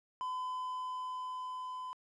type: tone with level ramp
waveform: triangle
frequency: 1013 Hz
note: B5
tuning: 44 cents sharp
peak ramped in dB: -33 to -38 dBFS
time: 0.21-1.93 s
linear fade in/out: 0 ms
effects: resampled to 22050 Hz + 12-bit